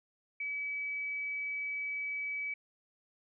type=tone; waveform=sine; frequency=2287 Hz; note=D7; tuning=47 cents flat; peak=-34 dBFS; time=0.4-2.54 s; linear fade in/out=5 ms; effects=none